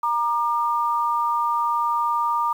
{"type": "tone pair together", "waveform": "sine", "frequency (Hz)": [940, 1199.5], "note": ["A#5", "D6"], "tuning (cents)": [14, 36], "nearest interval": "major third", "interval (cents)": 422, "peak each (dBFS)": -22, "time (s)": [0.03, 2.53], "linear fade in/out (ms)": 5, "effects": ["8-bit"]}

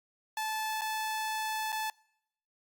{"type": "tone with dropouts", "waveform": "sawtooth", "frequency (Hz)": 871, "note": "A5", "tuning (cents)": -18, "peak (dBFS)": -28, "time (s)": [0.37, 1.9], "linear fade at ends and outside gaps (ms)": 2, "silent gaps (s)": [[0.811, 0.817], [1.721, 1.726]], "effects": ["noise-tail reverb RT60 0.8 s tail -26 dB re dry", "Opus 48 kbps"]}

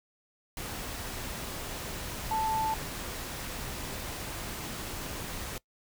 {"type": "tone in noise", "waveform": "sine", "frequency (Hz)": 880, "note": "A5", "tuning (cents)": 0, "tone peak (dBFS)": -27, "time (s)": [2.31, 2.74], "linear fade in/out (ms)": 2, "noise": "pink", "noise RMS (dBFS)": -38, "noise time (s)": [0.57, 5.58], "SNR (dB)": 8, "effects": ["noise-tail reverb RT60 0.1 s tail -21 dB re dry"]}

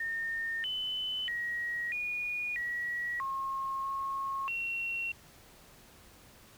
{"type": "tone with pitch steps", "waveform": "sine", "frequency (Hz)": [1826, 3020, 1899, 2449, 1920, 1078, 1087, 2731], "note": ["A#6", "F#7", "A#6", "D#7", "B6", "C#6", "C#6", "F7"], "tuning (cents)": [-36, 35, 32, -28, -49, -49, -34, -39], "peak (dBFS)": -32, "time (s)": [0, 5.12], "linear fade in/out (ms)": 5, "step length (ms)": 640, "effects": ["pink hiss -57 dBFS RMS until 6.57 s"]}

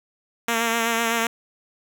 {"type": "tone with vibrato", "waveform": "5% pulse", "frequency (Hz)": 230, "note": "A#3", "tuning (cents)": -23, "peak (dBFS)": -9, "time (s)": [0.48, 1.27], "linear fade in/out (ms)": 2, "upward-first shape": "sine", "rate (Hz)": 7.9, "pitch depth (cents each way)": 29, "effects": []}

